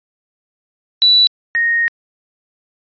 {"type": "tone pair in turn", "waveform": "sine", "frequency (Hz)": [3951, 1861.1], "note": ["B7", "A#6"], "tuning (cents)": [0, -3], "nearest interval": "octave + minor second", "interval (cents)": 1303, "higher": "first", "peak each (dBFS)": [-7, -12], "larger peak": "first", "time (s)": [[1.02, 1.27], [1.55, 1.88]], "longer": "second", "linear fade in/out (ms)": 0, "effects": ["resampled to 11025 Hz"]}